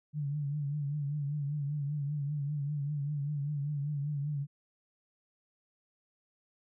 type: tone with vibrato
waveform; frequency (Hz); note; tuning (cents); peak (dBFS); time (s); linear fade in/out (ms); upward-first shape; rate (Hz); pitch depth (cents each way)
sine; 145.1; D3; -21; -31; 0.13-4.47; 50; triangle; 5.1; 80
effects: none